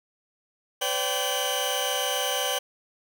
sawtooth tone cluster, 508 / 574 / 778 / 2937 / 3136 Hz, B4 / D5 / G5 / F#7 / G7, +49 / -40 / -13 / -13 / 0 cents, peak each -28 dBFS, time 0.81-2.59 s, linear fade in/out 10 ms, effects none

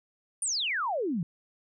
sine exponential sweep, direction down, 9760 to 153.9 Hz, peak -27 dBFS, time 0.42-1.23 s, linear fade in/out 2 ms, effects none

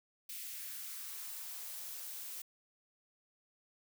blue noise with high-pass filter sweep, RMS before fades -45 dBFS, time 0.29-2.42 s, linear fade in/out 5 ms, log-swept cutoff 2400 to 280 Hz, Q 1.5, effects none

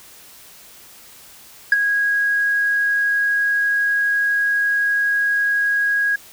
sine tone with ADSR envelope, 1648 Hz, G#6, 14 cents flat, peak -5 dBFS, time 1.72-6.16 s, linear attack 3 ms, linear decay 23 ms, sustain -10 dB, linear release 7 ms, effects tanh soft clip ceiling -7 dBFS + white hiss -44 dBFS RMS until 6.32 s

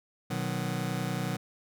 sawtooth chord, B major, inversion none, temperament just, 123.47 / 154.34 / 185.21 Hz, B2 / D#3 / F#3, 0 / -14 / +2 cents, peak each -30 dBFS, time 0.3-1.37 s, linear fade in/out 10 ms, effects none

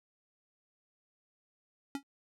square tone with exponential decay, 278 Hz, C#4, 5 cents sharp, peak -31 dBFS, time 1.95-2.03 s, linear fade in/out 1 ms, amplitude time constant 17 ms, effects noise-tail reverb RT60 0.1 s tail -26 dB re dry + low-pass 12000 Hz 12 dB/octave

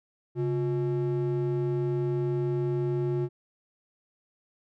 triangle ring-modulated tone, 246.9 Hz, B3, in tune, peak -20 dBFS, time 0.35-3.29 s, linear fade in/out 50 ms, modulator 110 Hz, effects none

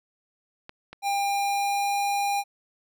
clicks, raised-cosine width 0.3 ms, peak -24 dBFS, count 2, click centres 0.694 / 0.93 s
square tone with pitch glide, 800 to 805.6 Hz, G5 to G5, +35 to +47 cents, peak -24 dBFS, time 1.02-2.44 s, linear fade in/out 50 ms, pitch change +12 cents, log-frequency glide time 1.18-1.99 s
effects none

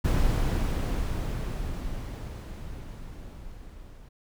brown noise with level ramp, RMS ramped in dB -22 to -47 dBFS, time 0.04-4.09 s, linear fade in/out 10 ms, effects none

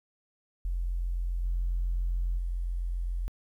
sine tone with level steps, 43.65 Hz, F1, in tune, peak -27 / -25 / -28 dBFS, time 0.65-3.28 s, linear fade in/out 0 ms, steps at 1.43 / 2.37 s, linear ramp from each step 20 ms, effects tanh soft clip ceiling -22 dBFS + 11-bit

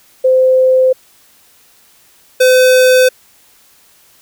sine / square tone pair in turn, 517 / 509.9 Hz, C5 / C5, -21 / -45 cents, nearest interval unison, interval 24 cents, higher first, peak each -6 dBFS, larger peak neither, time 0.24-0.93 / 2.4-3.09 s, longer neither, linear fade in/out 10 ms, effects white hiss -48 dBFS RMS until 4.21 s

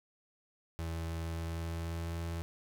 35% pulse tone with pitch glide, 82.41 to 83.8 Hz, E2 to E2, 0 to +29 cents, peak -34 dBFS, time 0.79-2.42 s, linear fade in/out 0 ms, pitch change +29 cents, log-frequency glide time 1.24-2.2 s, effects none

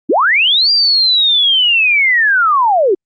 sine linear two-way sweep, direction up then down, 221 to 4800 to 343.2 Hz, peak -8 dBFS, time 0.09-2.95 s, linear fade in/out 10 ms, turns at 0.71 s, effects Opus 48 kbps

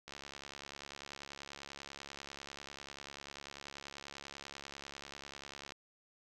click train, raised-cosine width 0.2 ms, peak -29 dBFS, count 397, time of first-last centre 0.08-5.721 s, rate 70.2 Hz, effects none

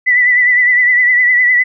sine tone with vibrato, 1977 Hz, B6, 1 cent sharp, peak -7 dBFS, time 0.06-1.64 s, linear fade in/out 20 ms, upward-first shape triangle, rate 9.8 Hz, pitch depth 52 cents each way, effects none

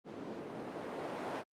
blue noise with low-pass filter sweep, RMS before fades -42 dBFS, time 0.04-1.44 s, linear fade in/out 50 ms, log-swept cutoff 280 to 660 Hz, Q 0.91, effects high-pass 150 Hz 12 dB/octave + Opus 48 kbps

